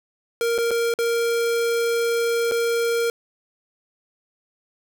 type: tone with dropouts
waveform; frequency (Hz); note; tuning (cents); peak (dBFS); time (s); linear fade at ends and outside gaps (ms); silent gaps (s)
square; 466.2; A#4; 0; -20; 0.41-3.1; 1; 0.58-0.585 / 0.708-0.713 / 0.939-0.988 / 2.513-2.519
effects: none